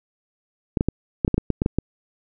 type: clicks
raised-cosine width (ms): 3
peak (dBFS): -6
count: 11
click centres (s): 0.772 / 0.809 / 0.886 / 1.248 / 1.279 / 1.343 / 1.38 / 1.503 / 1.619 / 1.661 / 1.786
effects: none